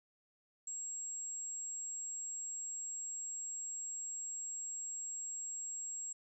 sine tone, 7600 Hz, A#8, 33 cents sharp, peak -40 dBFS, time 0.67-6.13 s, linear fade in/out 5 ms, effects none

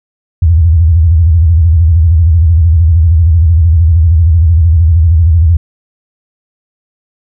sine tone with vibrato, 82 Hz, E2, 9 cents flat, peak -3 dBFS, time 0.42-5.57 s, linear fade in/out 5 ms, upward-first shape square, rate 13 Hz, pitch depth 120 cents each way, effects none

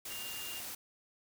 sine tone in noise, 2803 Hz, F7, 6 cents sharp, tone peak -44 dBFS, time 0.1-0.6 s, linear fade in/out 5 ms, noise white, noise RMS -43 dBFS, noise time 0.05-0.75 s, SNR -4 dB, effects none

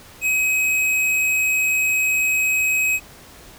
sine tone with hard clipping, 2538 Hz, D#7, 34 cents sharp, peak -18 dBFS, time 0.21-3 s, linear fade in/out 50 ms, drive 13 dB, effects pink hiss -44 dBFS RMS until 3.58 s

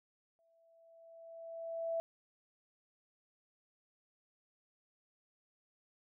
sine tone with exponential growth, 662 Hz, E5, 7 cents sharp, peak -32 dBFS, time 0.39-2 s, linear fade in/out 0 ms, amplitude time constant 350 ms, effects none

